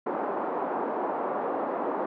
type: band-pass noise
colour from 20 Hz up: white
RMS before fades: -30 dBFS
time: 0.06-2.06 s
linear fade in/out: 5 ms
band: 260 to 970 Hz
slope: 24 dB/octave
effects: none